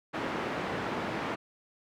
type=band-pass noise; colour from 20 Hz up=pink; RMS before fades=-34 dBFS; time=0.13-1.36 s; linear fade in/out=20 ms; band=190 to 2000 Hz; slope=12 dB/octave; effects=none